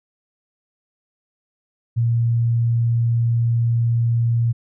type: tone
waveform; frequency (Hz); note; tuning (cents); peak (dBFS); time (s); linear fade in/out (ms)
sine; 117; A#2; +7; -15; 1.96-4.53; 20
effects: none